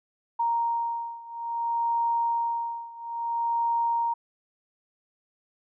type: beating tone pair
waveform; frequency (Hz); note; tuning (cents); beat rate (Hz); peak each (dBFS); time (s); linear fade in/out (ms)
sine; 932.3 / 932.89; A#5 / A#5; 0 / +1; 0.59; -27 / -29; 0.39-4.14; 10
effects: none